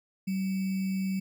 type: tone with sample-and-hold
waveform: sine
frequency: 191 Hz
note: G3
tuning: 45 cents flat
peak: -27 dBFS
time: 0.27-1.2 s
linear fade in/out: 10 ms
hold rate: 2450 Hz
effects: none